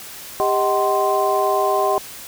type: tone cluster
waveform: sine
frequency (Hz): 399 / 627 / 756 / 1043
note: G4 / D#5 / F#5 / C6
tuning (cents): +31 / +13 / +37 / -6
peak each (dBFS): -21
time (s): 0.4-1.98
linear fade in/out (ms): 0
effects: white hiss -36 dBFS RMS until 2.27 s